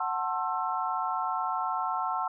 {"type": "chord", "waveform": "sine", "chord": "F# half-diminished seventh", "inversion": "none", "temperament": "just", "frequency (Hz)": [740, 888, 1065.6, 1332], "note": ["F#5", "A5", "C6", "E6"], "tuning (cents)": [0, 16, 31, 18], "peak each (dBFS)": [-33, -33, -33, -33], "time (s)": [0, 2.28], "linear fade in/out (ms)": 5, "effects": []}